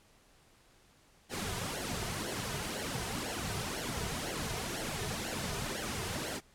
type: noise with flanger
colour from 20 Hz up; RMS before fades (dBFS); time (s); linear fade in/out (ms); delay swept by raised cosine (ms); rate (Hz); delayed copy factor
pink; -37; 1.29-6.41; 50; 0.81 to 3.71; 2; -0.7
effects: pink hiss -64 dBFS RMS until 6.54 s + low-pass 11000 Hz 12 dB/octave